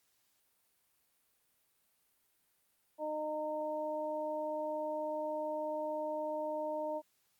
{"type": "harmonic tone", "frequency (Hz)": 306.1, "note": "D#4", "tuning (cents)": -28, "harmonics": [1, 2, 3], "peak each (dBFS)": [-44, -36, -41], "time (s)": [2.98, 7.02], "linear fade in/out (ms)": 50, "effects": ["white hiss -75 dBFS RMS until 7.39 s", "Opus 48 kbps"]}